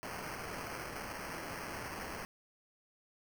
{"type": "noise with sample-and-hold", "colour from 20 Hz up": "white", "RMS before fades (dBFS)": -43, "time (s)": [0.03, 2.25], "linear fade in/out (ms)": 0, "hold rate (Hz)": 3675, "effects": []}